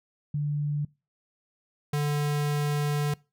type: tone pair in turn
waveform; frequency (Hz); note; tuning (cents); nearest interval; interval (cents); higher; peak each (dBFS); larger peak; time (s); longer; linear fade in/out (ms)
sine / square; 146.83 / 146.83; D3 / D3; 0 / 0; unison; 0; neither; -25; neither; 0.34-0.85 / 1.93-3.14; second; 5
effects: noise-tail reverb RT60 0.3 s tail -24 dB re dry